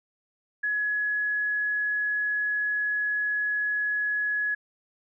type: tone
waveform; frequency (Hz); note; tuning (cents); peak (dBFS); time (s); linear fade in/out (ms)
sine; 1687; G#6; +27; -24; 0.63-4.55; 10
effects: none